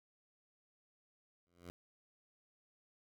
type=tone with exponential growth; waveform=10% pulse; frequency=87.31 Hz; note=F2; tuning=in tune; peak=-37 dBFS; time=1.47-1.7 s; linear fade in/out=0 ms; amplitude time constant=50 ms; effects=none